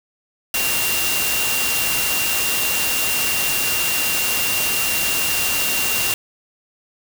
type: tone in noise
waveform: sine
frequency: 2769 Hz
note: F7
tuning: 15 cents flat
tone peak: -23 dBFS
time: 0.54-6.14 s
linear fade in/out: 2 ms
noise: white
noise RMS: -21 dBFS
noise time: 0.54-6.14 s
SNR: -5 dB
effects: none